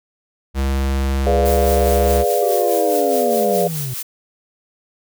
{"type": "tone", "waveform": "square", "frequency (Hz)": 67.6, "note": "C#2", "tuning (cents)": -43, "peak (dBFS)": -17, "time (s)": [0.54, 2.25], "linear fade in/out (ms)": 50}
{"type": "chord", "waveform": "sine", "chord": "G# diminished seventh", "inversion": "none", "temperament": "equal", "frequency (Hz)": [415.3, 493.9, 587.3, 698.5], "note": ["G#4", "B4", "D5", "F5"], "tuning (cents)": [0, 0, 0, 0], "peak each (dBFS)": -20, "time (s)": [1.26, 3.68], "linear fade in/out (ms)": 10}
{"type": "noise with tremolo", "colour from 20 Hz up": "blue", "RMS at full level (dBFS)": -26, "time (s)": [1.45, 4.03], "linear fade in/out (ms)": 10, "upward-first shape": "sine", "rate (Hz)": 4.8, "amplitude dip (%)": 50}
{"type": "linear sweep", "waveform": "triangle", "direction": "down", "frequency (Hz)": [396.2, 121.7], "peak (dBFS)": -21, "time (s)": [2.42, 3.94], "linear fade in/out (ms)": 5}
{"effects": []}